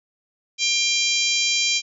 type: harmonic tone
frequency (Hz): 795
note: G5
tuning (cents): +24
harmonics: 3 / 4 / 5 / 6 / 7 / 8 / 9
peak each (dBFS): -24 / -25 / -26 / -27 / -27 / -28 / -29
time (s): 0.58-1.82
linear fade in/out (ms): 50
effects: none